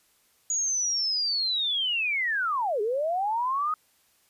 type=linear two-way sweep; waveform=sine; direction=down then up; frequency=6810 to 400 to 1269 Hz; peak=-24 dBFS; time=0.5-3.74 s; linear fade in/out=2 ms; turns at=2.81 s; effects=white hiss -65 dBFS RMS until 4.29 s + resampled to 32000 Hz